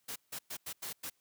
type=noise bursts at uneven times; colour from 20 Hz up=white; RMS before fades=-41 dBFS; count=6; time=0.08-0.16 / 0.32-0.39 / 0.5-0.57 / 0.66-0.73 / 0.82-0.93 / 1.03-1.1 s; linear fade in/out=10 ms; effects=white hiss -75 dBFS RMS until 1.2 s + high-pass 60 Hz 12 dB/octave